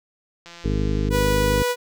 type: click train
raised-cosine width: 0.2 ms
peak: -24 dBFS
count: 108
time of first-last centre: 0.46-1.086 s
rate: 171 Hz
type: harmonic tone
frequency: 51.1 Hz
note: G#1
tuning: 27 cents flat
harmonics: 1 / 2 / 3 / 4 / 5 / 6 / 8 / 9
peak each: -23 / -26 / -28 / -29 / -30 / -31 / -32 / -33 dBFS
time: 0.64-1.63 s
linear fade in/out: 10 ms
type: tone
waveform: sawtooth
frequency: 490.3 Hz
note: B4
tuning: 13 cents flat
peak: -16 dBFS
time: 1.1-1.76 s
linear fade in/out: 50 ms
effects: none